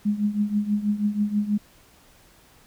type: tone with tremolo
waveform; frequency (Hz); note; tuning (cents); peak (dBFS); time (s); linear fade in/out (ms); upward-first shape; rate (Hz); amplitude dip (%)
sine; 207.7; G#3; 0; -17; 0.05-1.58; 10; triangle; 6.2; 85
effects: pink hiss -55 dBFS RMS until 2.66 s